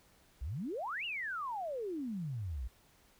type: exponential two-way sweep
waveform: sine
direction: up then down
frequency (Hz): 55 to 2930 to 55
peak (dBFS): -36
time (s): 0.41-2.68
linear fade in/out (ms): 10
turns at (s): 1.05
effects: pink hiss -66 dBFS RMS until 3.19 s